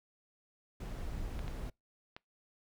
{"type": "noise", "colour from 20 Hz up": "brown", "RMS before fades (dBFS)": -40, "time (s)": [0.8, 1.7], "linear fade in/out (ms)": 5}
{"type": "clicks", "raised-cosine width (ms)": 0.3, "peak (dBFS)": -30, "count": 3, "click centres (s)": [1.392, 1.48, 2.165]}
{"effects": ["noise-tail reverb RT60 0.2 s tail -26 dB re dry"]}